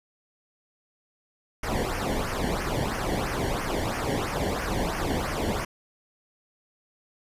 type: noise with flanger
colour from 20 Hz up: brown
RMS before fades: -28 dBFS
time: 1.63-5.65 s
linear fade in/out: 5 ms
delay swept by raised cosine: 0.25 to 0.81 ms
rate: 3 Hz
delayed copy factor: -0.8
effects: resampled to 32000 Hz